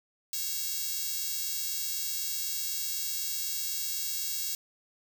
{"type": "tone with high-pass filter", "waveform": "5% pulse", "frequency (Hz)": 552, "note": "C#5", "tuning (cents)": -7, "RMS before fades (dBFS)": -33, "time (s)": [0.33, 4.55], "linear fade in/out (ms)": 2, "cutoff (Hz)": 8800, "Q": 0.51, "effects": []}